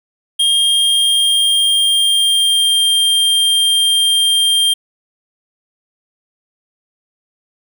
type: tone with pitch glide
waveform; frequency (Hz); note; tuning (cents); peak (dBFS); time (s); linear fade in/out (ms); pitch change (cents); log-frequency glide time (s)
square; 3223 to 3190; G7 to G7; +47 to +30; -11; 0.39-4.74; 10; -17; 0.5-2.81
effects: none